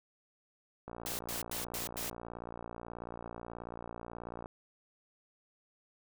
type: click train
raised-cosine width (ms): 1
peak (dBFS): -29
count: 210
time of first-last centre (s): 0.88-4.459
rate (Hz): 58.4
type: noise bursts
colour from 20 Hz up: white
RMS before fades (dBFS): -39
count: 5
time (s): 1.06-2.098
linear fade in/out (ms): 0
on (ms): 130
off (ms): 97
effects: none